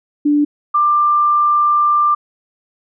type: tone pair in turn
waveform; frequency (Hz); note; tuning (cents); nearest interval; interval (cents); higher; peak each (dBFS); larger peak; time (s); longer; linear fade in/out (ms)
sine; 293.4 / 1187.2; D4 / D6; -2 / +18; 2 octaves; 2420; second; -10; neither; 0.25-0.45 / 0.74-2.15; second; 10
effects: none